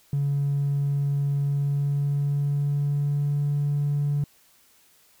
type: tone with pitch glide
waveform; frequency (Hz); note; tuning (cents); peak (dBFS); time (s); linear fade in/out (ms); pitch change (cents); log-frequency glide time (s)
triangle; 141.5 to 144.39; C#3 to D3; +36 to -29; -18; 0.13-4.24; 2; +35; 1.4-3.48
effects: tanh soft clip ceiling -18 dBFS + white hiss -59 dBFS RMS until 5.2 s